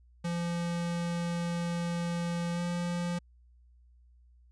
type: tone with pitch glide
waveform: square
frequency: 171.6 to 174.1 Hz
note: F3 to F3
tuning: -30 to -5 cents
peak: -31 dBFS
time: 0.24-3.19 s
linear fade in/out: 10 ms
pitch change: +25 cents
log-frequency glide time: 2.53-2.61 s
effects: added 60 Hz sine -57 dBFS peak until 4.51 s + resampled to 22050 Hz